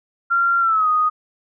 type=tone with pitch glide; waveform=sine; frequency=1380 to 1243.7 Hz; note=F6 to D#6; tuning=-21 to -1 cents; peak=-14 dBFS; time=0.3-1.1 s; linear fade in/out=20 ms; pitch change=-180 cents; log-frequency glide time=0.6-0.88 s; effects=none